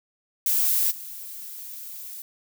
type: noise with level steps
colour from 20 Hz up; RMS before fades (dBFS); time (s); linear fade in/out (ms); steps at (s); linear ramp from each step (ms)
violet; -22 / -38; 0.46-2.22; 2; 0.9; 20
effects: none